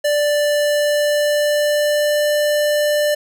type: tone with pitch glide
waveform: square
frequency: 588 to 593.1 Hz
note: D5 to D5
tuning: +2 to +17 cents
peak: -15 dBFS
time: 0.04-3.15 s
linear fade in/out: 10 ms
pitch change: +15 cents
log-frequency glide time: 0.57-2.27 s
effects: none